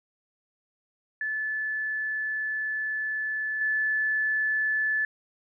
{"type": "tone with level steps", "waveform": "sine", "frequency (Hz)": 1736, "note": "A6", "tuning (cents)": -24, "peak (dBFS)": [-27, -23], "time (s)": [1.21, 5.05], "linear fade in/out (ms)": 2, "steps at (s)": 3.61, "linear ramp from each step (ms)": 2, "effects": []}